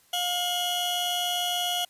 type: tone cluster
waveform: 40% pulse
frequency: 711 / 2931 / 3248 / 3393 Hz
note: F5 / F#7 / G#7 / G#7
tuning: +31 / -17 / -39 / +36 cents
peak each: -29 / -29 / -33 / -34 dBFS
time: 0.13-1.85 s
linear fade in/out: 5 ms
effects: white hiss -61 dBFS RMS until 1.89 s + resampled to 32000 Hz